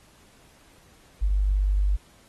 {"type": "tone", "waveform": "sine", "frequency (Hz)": 49.3, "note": "G1", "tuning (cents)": 11, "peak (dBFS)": -19, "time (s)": [1.21, 1.97], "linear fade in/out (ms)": 20, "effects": ["pink hiss -57 dBFS RMS until 2.28 s", "AAC 32 kbps"]}